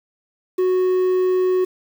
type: tone with quantisation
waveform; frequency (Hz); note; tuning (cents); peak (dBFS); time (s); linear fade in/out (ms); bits
triangle; 368.7; F#4; -6; -13; 0.58-1.65; 10; 7
effects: none